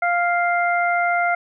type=harmonic tone; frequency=698.5 Hz; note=F5; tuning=in tune; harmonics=1 / 2 / 3; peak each=-19 / -22 / -24 dBFS; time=0.02-1.35 s; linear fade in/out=5 ms; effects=none